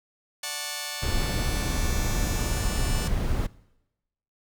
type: chord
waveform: 5% pulse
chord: D major seventh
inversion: none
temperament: just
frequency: 587.3 / 734.2 / 881 / 1101.2 Hz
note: D5 / F#5 / A5 / C#6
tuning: 0 / -14 / +2 / -12 cents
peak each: -26 / -26 / -26 / -28 dBFS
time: 0.43-3.08 s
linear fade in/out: 5 ms
type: noise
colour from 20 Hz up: brown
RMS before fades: -26 dBFS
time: 1.02-3.47 s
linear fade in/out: 10 ms
effects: noise-tail reverb RT60 0.9 s tail -21 dB re dry